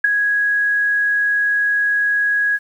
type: tone with ADSR envelope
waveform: sine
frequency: 1661.2 Hz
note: G#6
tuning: in tune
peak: -6 dBFS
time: 0.04-2.59 s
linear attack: 7 ms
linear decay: 8 ms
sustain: -8 dB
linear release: 41 ms
effects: 8-bit